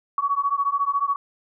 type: beating tone pair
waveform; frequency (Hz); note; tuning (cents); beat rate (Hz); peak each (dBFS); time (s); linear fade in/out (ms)
sine; 1119 / 1133; C#6 / C#6; +16 / +37; 14; -23; 0.18-1.16; 2
effects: none